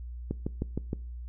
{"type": "click train", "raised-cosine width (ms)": 3, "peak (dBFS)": -17, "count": 5, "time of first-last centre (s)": [0.31, 0.931], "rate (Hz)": 6.44, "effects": ["noise-tail reverb RT60 0.4 s tail -22 dB re dry", "added 60 Hz sine -37 dBFS peak until 1.28 s"]}